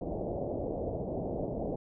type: low-pass noise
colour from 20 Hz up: white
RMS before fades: -35 dBFS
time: 0.01-1.76 s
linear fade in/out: 5 ms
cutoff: 680 Hz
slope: 48 dB/octave
effects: none